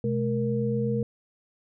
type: tone cluster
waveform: sine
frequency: 125.9 / 214 / 468.6 Hz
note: B2 / A3 / A#4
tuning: +34 / -48 / +9 cents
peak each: -28 dBFS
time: 0.04-1.03 s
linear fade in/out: 2 ms
effects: none